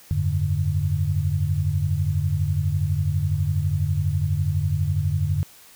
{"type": "tone cluster", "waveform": "sine", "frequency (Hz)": [87.6, 99.7, 145.2], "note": ["F2", "G2", "D3"], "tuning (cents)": [6, 30, -19], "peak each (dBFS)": -24, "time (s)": [0.11, 5.43], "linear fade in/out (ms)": 0, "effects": ["white hiss -49 dBFS RMS until 5.75 s"]}